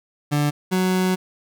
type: tone pair in turn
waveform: 30% pulse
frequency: 146.83 / 185.19 Hz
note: D3 / F#3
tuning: 0 / +2 cents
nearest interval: major third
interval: 402 cents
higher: second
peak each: -15 dBFS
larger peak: neither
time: 0.31-0.51 / 0.71-1.16 s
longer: second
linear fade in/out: 20 ms
effects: none